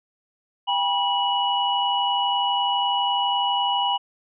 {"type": "tone cluster", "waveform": "sine", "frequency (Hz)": [798, 970, 2931], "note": ["G5", "B5", "F#7"], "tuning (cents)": [31, -31, -17], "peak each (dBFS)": -24, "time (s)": [0.67, 3.98], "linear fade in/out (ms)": 20, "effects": []}